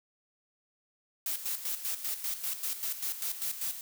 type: noise with tremolo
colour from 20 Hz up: blue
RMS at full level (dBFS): -33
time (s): 1.26-3.81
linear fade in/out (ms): 2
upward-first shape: square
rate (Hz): 5.1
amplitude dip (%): 65
effects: none